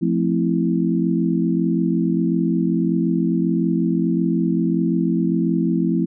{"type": "chord", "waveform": "sine", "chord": "F major seventh", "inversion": "none", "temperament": "equal", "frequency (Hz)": [174.61, 220, 261.6, 329.6], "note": ["F3", "A3", "C4", "E4"], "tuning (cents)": [0, 0, 0, 0], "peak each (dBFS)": [-20, -23, -23, -22], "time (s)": [0.01, 6.06], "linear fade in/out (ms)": 20, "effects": []}